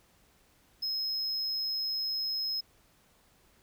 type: tone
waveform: triangle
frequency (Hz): 5140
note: E8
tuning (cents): -45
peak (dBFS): -29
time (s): 0.82-2.61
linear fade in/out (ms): 10
effects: pink hiss -65 dBFS RMS until 3.62 s